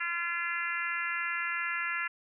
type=harmonic tone; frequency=342.7 Hz; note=F4; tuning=33 cents flat; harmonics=3 / 4 / 5 / 6 / 7 / 8; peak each=-44 / -36 / -35 / -36 / -40 / -40 dBFS; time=0-2.08 s; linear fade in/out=10 ms; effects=none